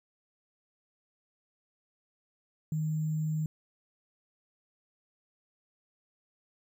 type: tone with sample-and-hold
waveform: sine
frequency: 155.56 Hz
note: D#3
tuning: in tune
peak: -28 dBFS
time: 2.72-3.46 s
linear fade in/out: 2 ms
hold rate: 7350 Hz
effects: none